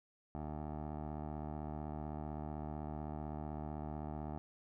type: tone with low-pass filter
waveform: 15% pulse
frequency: 75.8 Hz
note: D#2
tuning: 45 cents flat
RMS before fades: -43 dBFS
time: 0.35-4.38 s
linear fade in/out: 0 ms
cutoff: 830 Hz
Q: 2
effects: none